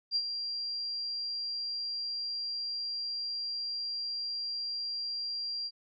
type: tone with ADSR envelope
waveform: sine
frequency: 4754 Hz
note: D8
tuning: 20 cents sharp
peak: -25 dBFS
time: 0.11-5.71 s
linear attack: 48 ms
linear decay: 57 ms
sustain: -8 dB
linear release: 48 ms
effects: none